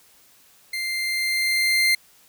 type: tone with level ramp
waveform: 30% pulse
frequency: 2093 Hz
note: C7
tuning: in tune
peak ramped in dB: -23 to -13 dBFS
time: 0.73-1.95 s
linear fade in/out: 5 ms
effects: white hiss -55 dBFS RMS until 2.28 s